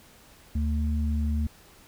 sine tone pair together, 75.15 / 225.2 Hz, D2 / A3, +40 / +40 cents, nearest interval octave + perfect fifth, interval 1900 cents, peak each -24 / -31 dBFS, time 0.55-1.47 s, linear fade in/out 5 ms, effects pink hiss -54 dBFS RMS until 1.87 s

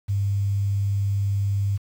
sine tone with quantisation, 99.8 Hz, G2, 32 cents sharp, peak -20 dBFS, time 0.08-1.78 s, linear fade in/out 20 ms, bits 8, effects none

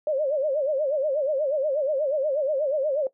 sine tone with vibrato, 573 Hz, D5, 43 cents flat, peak -21 dBFS, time 0.07-3.07 s, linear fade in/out 2 ms, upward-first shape sine, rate 8.3 Hz, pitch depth 150 cents each way, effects noise-tail reverb RT60 0.1 s tail -17 dB re dry

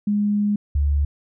sine tone pair in turn, 206.5 / 71.88 Hz, G#3 / D2, -10 / -37 cents, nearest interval octave + tritone, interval 1827 cents, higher first, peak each -17 / -16 dBFS, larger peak second, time 0.07-0.56 / 0.75-1.05 s, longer first, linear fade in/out 5 ms, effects none

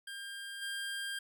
25% pulse tone with level steps, 1600 Hz, G6, 35 cents sharp, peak -38 / -33 dBFS, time 0.07-1.19 s, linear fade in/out 5 ms, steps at 0.61 s, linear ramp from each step 20 ms, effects none

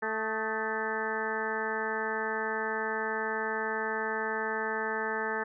harmonic tone with a mistuned harmonic, 220 Hz, A3, in tune, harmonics 1 / 2 / 3 / 4 / 5 / 6 / 7 / 8 / 9, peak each -42 / -35 / -42 / -36 / -43 / -40 / -38 / -35 / -47 dBFS, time 0.02-5.44 s, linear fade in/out 10 ms, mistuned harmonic 6, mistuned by -68 cents, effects none

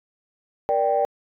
sine chord, G minor, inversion first, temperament just, 470.4 / 588 / 784 Hz, Bb4 / D5 / G5, +16 / +2 / 0 cents, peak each -24 / -21 / -21 dBFS, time 0.69-1.05 s, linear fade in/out 0 ms, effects tanh soft clip ceiling -10 dBFS

